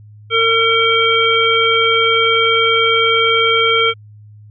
harmonic tone, 454.9 Hz, A#4, 42 cents flat, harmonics 1 / 3 / 5 / 7, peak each -16 / -16 / -16 / -16 dBFS, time 0.3-3.94 s, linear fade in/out 50 ms, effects added 105 Hz sine -37 dBFS peak until 4.5 s

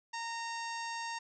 harmonic tone with a mistuned harmonic, 924 Hz, A#5, 16 cents flat, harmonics 1 / 2 / 3 / 4 / 5 / 6 / 7 / 8 / 9, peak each -39 / -43 / -48 / -52 / -49 / -49 / -51 / -58 / -60 dBFS, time 0.13-1.19 s, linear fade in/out 10 ms, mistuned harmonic 3, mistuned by -22 cents, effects none

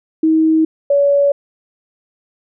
sine tone pair in turn, 318 / 566.6 Hz, D#4 / C#5, +38 / +38 cents, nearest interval minor seventh, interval 1000 cents, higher second, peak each -9 dBFS, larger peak neither, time 0.23-0.65 / 0.9-1.32 s, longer neither, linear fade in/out 5 ms, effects none

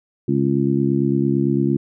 harmonic tone, 68.9 Hz, C#2, 10 cents flat, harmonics 2 / 3 / 4 / 5, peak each -21 / -21 / -21 / -21 dBFS, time 0.28-1.77 s, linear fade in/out 5 ms, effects none

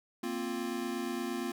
square chord, Bb suspended second, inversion none, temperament equal, 233.1 / 261.6 / 349.2 Hz, Bb3 / C4 / F4, 0 / 0 / 0 cents, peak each -39 / -39 / -38 dBFS, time 0.23-1.52 s, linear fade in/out 5 ms, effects none

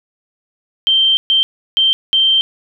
sine tone bursts at uneven times, 3136 Hz, G7, in tune, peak -9 dBFS, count 4, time 0.87-1.17 / 1.3-1.43 / 1.77-1.93 / 2.13-2.41 s, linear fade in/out 0 ms, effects none

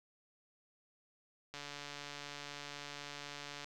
click train, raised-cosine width 0.2 ms, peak -28 dBFS, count 304, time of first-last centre 1.54-3.644 s, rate 144 Hz, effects none

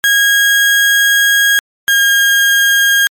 35% pulse tone pair in turn, 1638 / 1622 Hz, G#6 / G#6, -24 / -41 cents, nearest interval unison, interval 17 cents, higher first, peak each -6 dBFS, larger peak neither, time 0.04-1.59 / 1.88-3.07 s, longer first, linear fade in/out 0 ms, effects MP3 96 kbps

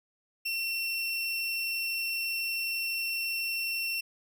30% pulse tone, 2713 Hz, E7, 49 cents sharp, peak -27 dBFS, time 0.45-4.01 s, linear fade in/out 10 ms, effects none

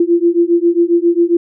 sine beating tone pair, 339.1 / 346.5 Hz, E4 / F4, +49 / -14 cents, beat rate 7.4 Hz, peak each -12 dBFS, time 0-1.37 s, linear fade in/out 5 ms, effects none

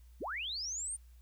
sine linear sweep, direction up, 123.47 to 9200 Hz, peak -36 dBFS, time 0.2-0.97 s, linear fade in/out 20 ms, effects added 60 Hz sine -54 dBFS peak until 1.21 s + white hiss -72 dBFS RMS until 1.21 s

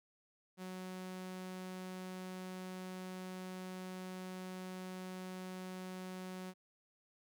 sawtooth tone, 185 Hz, F#3, in tune, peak -40 dBFS, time 0.57-6.54 s, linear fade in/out 50 ms, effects none

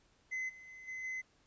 triangle tone with level steps, 2042 Hz, C7, 43 cents flat, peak -34 / -50 / -48 / -39 / -36 dBFS, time 0.31-1.22 s, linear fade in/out 20 ms, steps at 0.48 / 0.67 / 0.87 / 1.03 s, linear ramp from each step 20 ms, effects pink hiss -70 dBFS RMS until 1.46 s + resampled to 16000 Hz

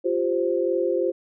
sine chord, F suspended second, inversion none, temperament equal, 349.2 / 392 / 523.3 Hz, F4 / G4 / C5, 0 / 0 / 0 cents, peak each -24 / -26 / -24 dBFS, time 0.04-1.12 s, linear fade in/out 20 ms, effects none

